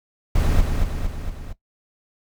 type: noise with echo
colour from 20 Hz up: brown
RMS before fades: -17 dBFS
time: 0.35-0.61 s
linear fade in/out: 5 ms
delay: 230 ms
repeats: 4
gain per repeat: -4 dB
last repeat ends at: 1.53 s
effects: noise-tail reverb RT60 0.1 s tail -17 dB re dry